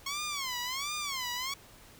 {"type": "tone with vibrato", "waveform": "10% pulse", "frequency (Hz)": 1085, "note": "C#6", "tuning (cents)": -37, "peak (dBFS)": -25, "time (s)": [0.06, 1.54], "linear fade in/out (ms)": 5, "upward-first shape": "sine", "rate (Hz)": 1.4, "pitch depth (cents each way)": 190, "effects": ["pink hiss -55 dBFS RMS until 1.99 s"]}